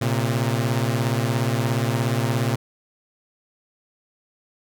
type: beating tone pair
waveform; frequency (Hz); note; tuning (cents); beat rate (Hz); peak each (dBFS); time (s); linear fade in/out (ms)
sawtooth; 115.7 / 132.7; A#2 / C3; -13 / +25; 17; -18 / -20; 0.01-2.56; 10
effects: none